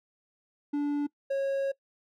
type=tone pair in turn; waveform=triangle; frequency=290 / 547.4 Hz; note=D4 / C#5; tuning=-22 / -22 cents; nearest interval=major seventh; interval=1100 cents; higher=second; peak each=-24 dBFS; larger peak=neither; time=0.73-1.07 / 1.3-1.72 s; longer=second; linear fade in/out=10 ms; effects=noise-tail reverb RT60 0.1 s tail -22 dB re dry